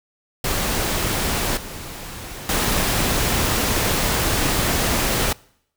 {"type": "noise with level steps", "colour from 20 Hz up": "pink", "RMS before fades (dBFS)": [-22, -34, -20], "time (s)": [0.44, 5.33], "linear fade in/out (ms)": 5, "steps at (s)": [1.57, 2.49], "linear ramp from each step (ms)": 2, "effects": ["noise-tail reverb RT60 0.7 s tail -24 dB re dry"]}